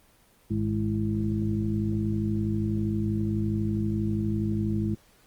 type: harmonic tone with a mistuned harmonic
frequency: 52.3 Hz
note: G#1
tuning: 13 cents sharp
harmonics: 1 / 2 / 3 / 4 / 6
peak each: -38 / -28 / -38 / -28 / -32 dBFS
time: 0.5-4.95 s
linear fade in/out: 10 ms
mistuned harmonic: 6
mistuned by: +93 cents
effects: pink hiss -60 dBFS RMS until 5.26 s + Opus 24 kbps